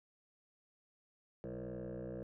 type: tone with frequency modulation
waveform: sine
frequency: 332.9 Hz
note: E4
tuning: 17 cents sharp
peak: -39 dBFS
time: 1.44-2.23 s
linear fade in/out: 0 ms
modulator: 61.4 Hz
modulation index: 3.9
effects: tanh soft clip ceiling -40 dBFS